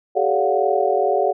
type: tone cluster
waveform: sine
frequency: 387.5 / 430.1 / 570 / 699 / 740 Hz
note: G4 / A4 / C#5 / F5 / F#5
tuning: -20 / -39 / +48 / +1 / 0 cents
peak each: -22 dBFS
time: 0.15-1.33 s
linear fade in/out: 20 ms
effects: none